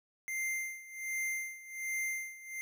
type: tone with tremolo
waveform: square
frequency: 2093 Hz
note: C7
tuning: in tune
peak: -33 dBFS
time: 0.28-2.61 s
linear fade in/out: 0 ms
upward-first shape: sine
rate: 1.3 Hz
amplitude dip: 85%
effects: none